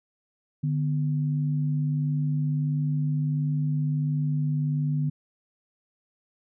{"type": "tone pair together", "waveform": "sine", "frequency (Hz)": [148.83, 250.3], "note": ["D3", "B3"], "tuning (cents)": [23, 23], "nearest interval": "major sixth", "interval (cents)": 900, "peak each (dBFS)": [-23, -33], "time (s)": [0.63, 5.1], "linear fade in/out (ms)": 10, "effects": []}